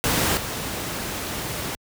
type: noise with level steps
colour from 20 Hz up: pink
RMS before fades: -21 / -29 dBFS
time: 0.04-1.75 s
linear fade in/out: 0 ms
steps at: 0.37 s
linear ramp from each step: 2 ms
effects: high-pass 60 Hz 12 dB/octave

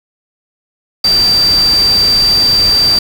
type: tone in noise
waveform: sine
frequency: 4676 Hz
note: D8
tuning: 8 cents flat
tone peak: -7 dBFS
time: 1.04-2.99 s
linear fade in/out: 5 ms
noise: pink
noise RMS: -21 dBFS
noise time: 1.04-2.99 s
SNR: +11 dB
effects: none

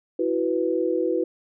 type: chord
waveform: sine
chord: E suspended second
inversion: none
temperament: equal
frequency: 329.6 / 370 / 493.9 Hz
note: E4 / F#4 / B4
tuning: 0 / 0 / 0 cents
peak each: -25 dBFS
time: 0.19-1.24 s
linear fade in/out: 5 ms
effects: none

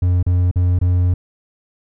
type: tone with dropouts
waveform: triangle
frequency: 89.4 Hz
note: F2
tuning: 41 cents sharp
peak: -10 dBFS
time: 0.02-1.14 s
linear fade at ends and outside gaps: 5 ms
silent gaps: 0.228-0.264 / 0.513-0.558 / 0.789-0.813 s
effects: none

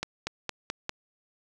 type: accelerating click train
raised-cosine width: 0.2 ms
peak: -13 dBFS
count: 5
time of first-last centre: 0.03-0.894 s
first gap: 240 ms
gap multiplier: 0.93
effects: none

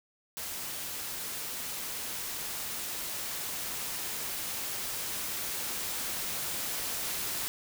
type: noise with level ramp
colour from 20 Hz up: white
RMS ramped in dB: -38 to -34 dBFS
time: 0.37-7.48 s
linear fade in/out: 0 ms
effects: none

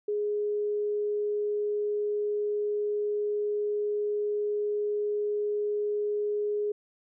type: tone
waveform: sine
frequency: 416.2 Hz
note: G#4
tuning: 4 cents sharp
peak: -26 dBFS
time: 0.08-6.72 s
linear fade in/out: 5 ms
effects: none

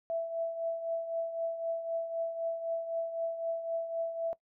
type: tone with tremolo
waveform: sine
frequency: 663 Hz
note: E5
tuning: 10 cents sharp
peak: -28 dBFS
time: 0.1-4.33 s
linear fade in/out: 0 ms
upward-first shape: triangle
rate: 3.9 Hz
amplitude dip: 65%
effects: noise-tail reverb RT60 0.1 s tail -20 dB re dry

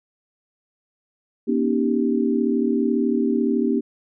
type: chord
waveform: sine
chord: Eb dominant seventh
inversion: second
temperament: equal with one note detuned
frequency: 239.1 / 277.2 / 311.1 / 392 Hz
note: Bb3 / Db4 / Eb4 / G4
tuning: +44 / 0 / 0 / 0 cents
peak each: -21 / -24 / -25 / -24 dBFS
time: 1.47-3.81 s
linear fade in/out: 20 ms
effects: none

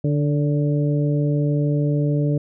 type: harmonic tone with a mistuned harmonic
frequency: 146.83 Hz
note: D3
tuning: in tune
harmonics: 1 / 2 / 3 / 4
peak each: -18 / -24 / -28 / -30 dBFS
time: 0.04-2.38 s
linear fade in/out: 5 ms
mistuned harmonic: 4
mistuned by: -25 cents
effects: none

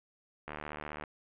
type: click train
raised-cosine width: 0.5 ms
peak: -25 dBFS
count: 43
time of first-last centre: 0.48-1.038 s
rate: 75.3 Hz
effects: resampled to 8000 Hz + 10-bit

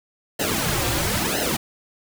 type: noise with flanger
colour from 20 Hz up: pink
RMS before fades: -23 dBFS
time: 0.39-1.57 s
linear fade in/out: 10 ms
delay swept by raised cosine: 0.85 to 4.75 ms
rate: 1 Hz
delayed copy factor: -0.9
effects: none

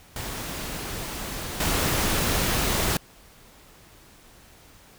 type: noise with level steps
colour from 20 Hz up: pink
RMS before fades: -33 / -24 dBFS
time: 0.16-2.97 s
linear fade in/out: 2 ms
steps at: 1.6 s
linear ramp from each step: 5 ms
effects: pink hiss -52 dBFS RMS until 4.98 s

